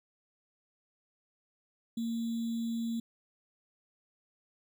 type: tone with sample-and-hold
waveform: sine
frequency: 230 Hz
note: A#3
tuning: 23 cents flat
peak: -31 dBFS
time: 1.97-3 s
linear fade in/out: 5 ms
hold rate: 3675 Hz
effects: none